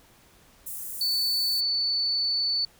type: high-pass noise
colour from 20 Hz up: white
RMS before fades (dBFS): -36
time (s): 0.66-1.61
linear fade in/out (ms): 10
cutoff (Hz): 8200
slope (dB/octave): 24
type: tone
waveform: sine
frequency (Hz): 4484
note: C#8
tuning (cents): +19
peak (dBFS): -23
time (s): 1.01-2.65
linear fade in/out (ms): 2
effects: pink hiss -57 dBFS RMS until 2.79 s